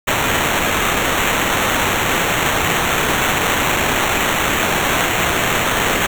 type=noise with sample-and-hold; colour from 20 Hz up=blue; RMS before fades=-17 dBFS; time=0.07-6.07 s; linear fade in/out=10 ms; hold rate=4900 Hz; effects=none